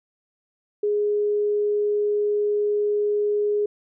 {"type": "tone", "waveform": "sine", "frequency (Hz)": 415.3, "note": "G#4", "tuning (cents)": 0, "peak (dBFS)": -19, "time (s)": [0.83, 3.66], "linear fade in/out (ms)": 5, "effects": []}